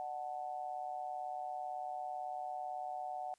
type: tone with amplitude modulation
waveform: sine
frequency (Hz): 742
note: F#5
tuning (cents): +5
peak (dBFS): -35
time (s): 0-3.34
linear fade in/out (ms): 0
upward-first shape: sine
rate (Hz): 138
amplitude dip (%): 80
effects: white hiss -74 dBFS RMS until 3.38 s + resampled to 24000 Hz